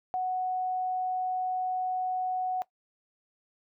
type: tone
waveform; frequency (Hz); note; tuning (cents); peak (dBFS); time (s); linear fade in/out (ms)
sine; 740; F#5; 0; -27; 0.14-2.62; 0
effects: noise-tail reverb RT60 0.1 s tail -18 dB re dry